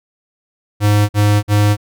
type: tone bursts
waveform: square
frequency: 103.83 Hz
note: G#2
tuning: in tune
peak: -10 dBFS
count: 3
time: 0.8-1.768 s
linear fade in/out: 50 ms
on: 290 ms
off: 49 ms
effects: none